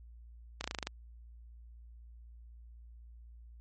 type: slowing click train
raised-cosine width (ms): 0.2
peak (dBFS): -18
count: 8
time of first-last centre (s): 0.61-0.871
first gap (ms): 32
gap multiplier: 1.05
effects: added 58 Hz sine -50 dBFS peak until 3.6 s + MP3 32 kbps